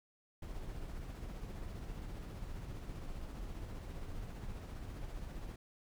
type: noise with tremolo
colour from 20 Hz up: brown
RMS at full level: -43 dBFS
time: 0.42-5.56 s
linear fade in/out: 5 ms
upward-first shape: sine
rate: 15 Hz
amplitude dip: 30%
effects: none